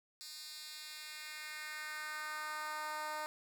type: tone with high-pass filter sweep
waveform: 10% pulse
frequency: 305.7 Hz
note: D#4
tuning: 30 cents flat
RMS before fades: -44 dBFS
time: 0.21-3.26 s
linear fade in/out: 0 ms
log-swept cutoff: 4700 to 750 Hz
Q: 1.7
effects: none